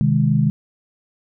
sine chord, Ab major, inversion first, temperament just, 129.78 / 155.74 / 207.7 Hz, C3 / Eb3 / Ab3, -14 / +2 / 0 cents, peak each -18 / -17 / -19 dBFS, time 0.01-0.5 s, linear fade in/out 0 ms, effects none

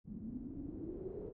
pink noise with low-pass filter sweep, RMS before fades -45 dBFS, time 0.04-1.33 s, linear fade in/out 50 ms, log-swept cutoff 200 to 450 Hz, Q 7.3, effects none

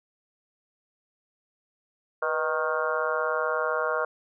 harmonic tone with a mistuned harmonic, 156.1 Hz, D#3, 6 cents sharp, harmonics 3 / 4 / 5 / 6 / 7 / 8 / 9 / 10, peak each -30 / -30 / -39 / -37 / -31 / -36 / -30 / -40 dBFS, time 2.22-4.05 s, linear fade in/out 5 ms, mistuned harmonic 3, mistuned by +61 cents, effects none

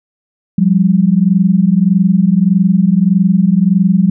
sine tone pair together, 176.75 / 198.4 Hz, F3 / G3, +21 / +21 cents, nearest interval major second, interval 200 cents, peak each -10 dBFS, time 0.58-4.1 s, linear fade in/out 5 ms, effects none

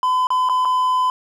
triangle tone with dropouts, 1013 Hz, B5, 44 cents sharp, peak -13 dBFS, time 0.03-1.1 s, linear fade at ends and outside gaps 1 ms, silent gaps 0.27-0.304 / 0.489-0.496 / 0.65-0.654 s, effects none

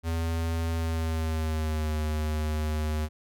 square tone with pitch glide, 82.41 to 76.89 Hz, E2 to D#2, 0 to -20 cents, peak -27 dBFS, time 0.03-3.09 s, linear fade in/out 50 ms, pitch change -120 cents, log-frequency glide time 0.73-1.95 s, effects none

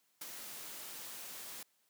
white noise with ADSR envelope, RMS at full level -42 dBFS, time 0.21-1.63 s, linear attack 7 ms, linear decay 20 ms, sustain -5 dB, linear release 3 ms, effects white hiss -75 dBFS RMS until 1.89 s + high-pass 150 Hz 12 dB/octave

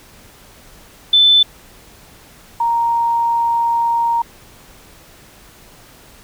sine tone pair in turn, 3520 / 932.3 Hz, A7 / A#5, 0 / 0 cents, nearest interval octave + major seventh, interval 2300 cents, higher first, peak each -7 / -13 dBFS, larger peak first, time 1.13-1.43 / 2.6-4.22 s, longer second, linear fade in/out 5 ms, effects pink hiss -44 dBFS RMS until 6.23 s

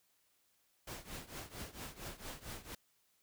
pink noise with tremolo, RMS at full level -44 dBFS, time 0.87-2.75 s, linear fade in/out 5 ms, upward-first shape triangle, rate 4.4 Hz, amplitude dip 90%, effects white hiss -75 dBFS RMS until 3.22 s

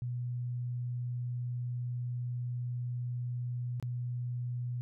sine tone with dropouts, 122.5 Hz, B2, 14 cents flat, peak -33 dBFS, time 0.02-4.81 s, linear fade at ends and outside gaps 0 ms, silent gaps 3.799-3.826 s, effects none

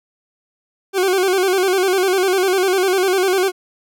40% pulse tone with vibrato, 376.2 Hz, F#4, 29 cents sharp, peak -13 dBFS, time 0.93-3.52 s, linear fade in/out 50 ms, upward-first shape square, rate 10 Hz, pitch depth 63 cents each way, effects none

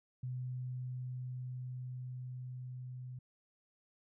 sine tone with level ramp, 126.4 Hz, B2, 41 cents sharp, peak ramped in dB -37 to -43 dBFS, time 0.23-3.19 s, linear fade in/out 5 ms, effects none

